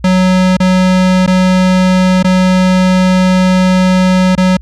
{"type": "tone with dropouts", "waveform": "square", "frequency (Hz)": 185, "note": "F#3", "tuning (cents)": 0, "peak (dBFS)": -7, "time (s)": [0.04, 4.57], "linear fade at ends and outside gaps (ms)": 5, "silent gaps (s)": [[0.569, 0.601], [1.264, 1.275], [2.228, 2.244], [4.353, 4.377]], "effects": ["added 60 Hz sine -28 dBFS peak until 4.61 s", "low-pass 6000 Hz 12 dB/octave"]}